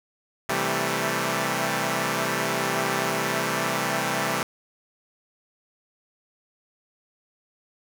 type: chord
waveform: 5% pulse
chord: A minor seventh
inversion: first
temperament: equal with one note detuned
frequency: 130.81 / 164.81 / 196 / 220.9 Hz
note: C3 / E3 / G3 / A3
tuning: 0 / 0 / 0 / +7 cents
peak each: -18 dBFS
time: 0.49-4.43 s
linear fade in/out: 2 ms
effects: none